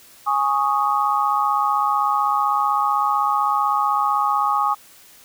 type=chord; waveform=sine; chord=Ab suspended fourth; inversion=none; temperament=equal; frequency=830.6 / 1108.7 / 1244.5 Hz; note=Ab5 / Db6 / Eb6; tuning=0 / 0 / 0 cents; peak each=-21 dBFS; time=0.26-4.75 s; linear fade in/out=20 ms; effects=white hiss -48 dBFS RMS until 5.24 s